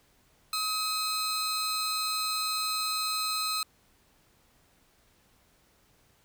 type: tone pair together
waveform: sawtooth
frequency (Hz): 1270 / 4112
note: D#6 / C8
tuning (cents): +35 / -31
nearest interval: octave + minor sixth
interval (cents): 2034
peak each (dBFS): -28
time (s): 0.53-3.63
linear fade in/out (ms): 2
effects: pink hiss -65 dBFS RMS until 6.24 s